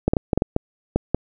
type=clicks; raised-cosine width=2 ms; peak=-4 dBFS; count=9; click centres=0.08 / 0.135 / 0.168 / 0.332 / 0.376 / 0.421 / 0.564 / 0.96 / 1.146 s; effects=none